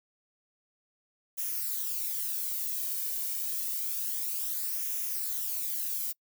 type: noise with flanger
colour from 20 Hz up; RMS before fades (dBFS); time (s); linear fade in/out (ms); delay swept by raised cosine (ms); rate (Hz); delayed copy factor
violet; -33; 1.37-6.13; 20; 0.23 to 1.53; 0.28; -0.55
effects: noise-tail reverb RT60 0.1 s tail -26 dB re dry